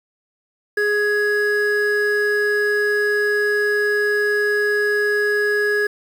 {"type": "tone pair together", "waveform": "triangle", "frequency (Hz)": [415.3, 1670.8], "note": ["G#4", "G#6"], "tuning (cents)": [0, 10], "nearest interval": "2 octaves", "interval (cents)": 2410, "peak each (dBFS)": -17, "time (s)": [0.77, 5.87], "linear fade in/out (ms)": 5, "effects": ["7-bit"]}